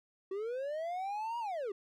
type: linear two-way sweep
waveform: triangle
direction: up then down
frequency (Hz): 373.3 to 960 to 373.3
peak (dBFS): -33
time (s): 0.31-1.72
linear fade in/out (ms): 5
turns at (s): 1.39
effects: none